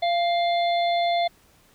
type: harmonic tone with a mistuned harmonic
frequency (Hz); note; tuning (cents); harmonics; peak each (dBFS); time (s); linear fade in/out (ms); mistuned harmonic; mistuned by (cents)
700; F5; +4; 1 / 3 / 5 / 6; -20 / -32 / -32 / -37; 0.02-1.28; 10; 1; -26
effects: pink hiss -58 dBFS RMS until 1.74 s